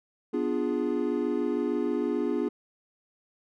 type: chord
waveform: triangle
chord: B diminished seventh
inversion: none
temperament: equal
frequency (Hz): 246.9 / 293.7 / 349.2 / 415.3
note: B3 / D4 / F4 / Ab4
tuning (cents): 0 / 0 / 0 / 0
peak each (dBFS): -29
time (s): 0.33-2.49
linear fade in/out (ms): 10
effects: none